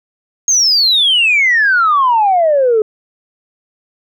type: exponential sweep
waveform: sine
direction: down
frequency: 6560 to 420 Hz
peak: -7 dBFS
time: 0.48-2.82 s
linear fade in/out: 2 ms
effects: tanh soft clip ceiling -4 dBFS